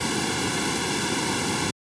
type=noise with comb filter; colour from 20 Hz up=pink; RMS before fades=-25 dBFS; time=0-1.71 s; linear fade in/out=10 ms; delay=1.6 ms; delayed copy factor=-1; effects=high-pass 100 Hz 12 dB/octave + resampled to 22050 Hz